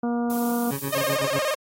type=harmonic tone; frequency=237.9 Hz; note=A#3; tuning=35 cents sharp; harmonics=1 / 2 / 3 / 4 / 5 / 6; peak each=-23 / -31 / -32 / -39 / -40 / -42 dBFS; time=0.03-0.71 s; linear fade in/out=5 ms
type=noise; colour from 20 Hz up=violet; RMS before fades=-33 dBFS; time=0.3-1.16 s; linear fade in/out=0 ms
type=tone with tremolo; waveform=20% pulse; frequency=138.59 Hz; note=C#3; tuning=in tune; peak=-22 dBFS; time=0.71-1.39 s; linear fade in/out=5 ms; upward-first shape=sine; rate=8 Hz; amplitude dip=95%
type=tone with vibrato; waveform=sawtooth; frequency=575 Hz; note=D5; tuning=37 cents flat; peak=-19 dBFS; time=0.92-1.55 s; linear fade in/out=10 ms; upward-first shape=square; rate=17 Hz; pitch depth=110 cents each way
effects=AAC 48 kbps